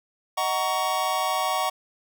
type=chord; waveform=square; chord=D# minor seventh; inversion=none; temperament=just; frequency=622.3 / 746.7 / 933.4 / 1120.1 Hz; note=D#5 / F#5 / A#5 / C#6; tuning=0 / +16 / +2 / +18 cents; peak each=-32 / -28 / -31 / -28 dBFS; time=0.37-1.7 s; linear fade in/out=10 ms; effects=none